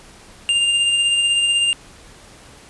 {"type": "tone with tremolo", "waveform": "square", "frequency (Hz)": 2800, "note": "F7", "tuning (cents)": 4, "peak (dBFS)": -14, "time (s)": [0.49, 1.73], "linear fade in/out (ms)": 0, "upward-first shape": "sine", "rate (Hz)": 16, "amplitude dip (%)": 30, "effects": ["pink hiss -44 dBFS RMS until 2.69 s", "resampled to 24000 Hz"]}